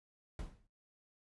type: noise with exponential decay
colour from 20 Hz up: brown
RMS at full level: -37 dBFS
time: 0.39-0.67 s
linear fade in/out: 2 ms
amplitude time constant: 59 ms
effects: noise-tail reverb RT60 0.2 s tail -19 dB re dry + resampled to 24000 Hz